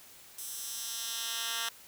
10% pulse tone with high-pass filter sweep, 230 Hz, A#3, 23 cents flat, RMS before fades -37 dBFS, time 0.38-1.69 s, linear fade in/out 5 ms, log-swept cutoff 9000 to 2100 Hz, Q 0.94, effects white hiss -54 dBFS RMS until 1.87 s

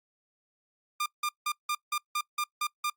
sawtooth tone bursts, 1200 Hz, D6, 37 cents sharp, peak -24 dBFS, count 9, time 1-2.9 s, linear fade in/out 5 ms, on 60 ms, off 170 ms, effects noise-tail reverb RT60 0.1 s tail -23 dB re dry + Opus 48 kbps

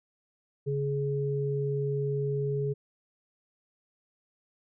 sine tone pair together, 140 / 419.5 Hz, C#3 / G#4, +18 / +17 cents, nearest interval octave + perfect fifth, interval 1899 cents, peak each -29 / -30 dBFS, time 0.66-2.74 s, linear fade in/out 20 ms, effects none

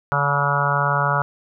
harmonic tone with a mistuned harmonic, 143.2 Hz, D3, 43 cents flat, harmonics 1 / 3 / 4 / 5 / 6 / 7 / 8 / 9 / 10, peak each -23 / -34 / -27 / -28 / -27 / -25 / -26 / -24 / -24 dBFS, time 0.12-1.22 s, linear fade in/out 0 ms, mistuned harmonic 7, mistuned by -43 cents, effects none

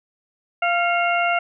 harmonic tone with a mistuned harmonic, 693 Hz, F5, 14 cents flat, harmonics 1 / 2 / 3 / 4, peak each -20 / -23 / -25 / -26 dBFS, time 0.62-1.39 s, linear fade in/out 5 ms, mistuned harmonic 3, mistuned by +65 cents, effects none

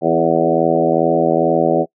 harmonic tone with a mistuned harmonic, 82.3 Hz, E2, 2 cents flat, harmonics 2 / 3 / 4 / 5 / 6 / 7 / 8 / 9, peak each -23 / -22 / -19 / -20 / -21 / -18 / -20 / -20 dBFS, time 0.01-1.86 s, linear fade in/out 50 ms, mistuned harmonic 4, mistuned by +16 cents, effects noise-tail reverb RT60 0.1 s tail -25 dB re dry

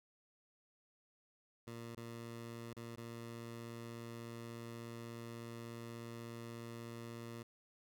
15% pulse tone with dropouts, 116.54 Hz, A#2, in tune, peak -40 dBFS, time 1.67-7.43 s, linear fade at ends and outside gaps 5 ms, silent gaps 1.95-1.971 / 2.734-2.766 / 2.959-2.974 s, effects none

